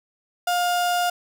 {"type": "tone", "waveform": "35% pulse", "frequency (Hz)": 708, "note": "F5", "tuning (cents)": 23, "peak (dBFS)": -18, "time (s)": [0.47, 1.1], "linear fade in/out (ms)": 5, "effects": []}